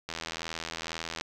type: click train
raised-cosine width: 0.2 ms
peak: -17 dBFS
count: 93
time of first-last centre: 0.09-1.211 s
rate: 82.1 Hz
effects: none